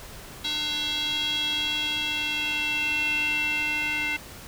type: tone with band-pass filter sweep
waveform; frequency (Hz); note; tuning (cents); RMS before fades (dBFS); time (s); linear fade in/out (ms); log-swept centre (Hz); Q
square; 300.1; D4; +38; -27; 0.44-4.17; 10; 3700 to 2400; 6.9
effects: pink hiss -43 dBFS RMS until 4.47 s